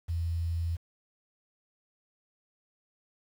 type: tone with quantisation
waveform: sine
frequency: 84 Hz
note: E2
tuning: 33 cents sharp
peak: -28 dBFS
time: 0.08-0.77 s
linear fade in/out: 20 ms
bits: 9
effects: none